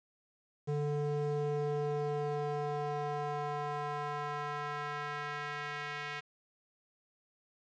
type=tone with band-pass filter sweep; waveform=square; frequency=146.83 Hz; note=D3; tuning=in tune; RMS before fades=-36 dBFS; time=0.67-6.21 s; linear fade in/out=20 ms; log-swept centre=320 to 2100 Hz; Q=1.5; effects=resampled to 16000 Hz + 10-bit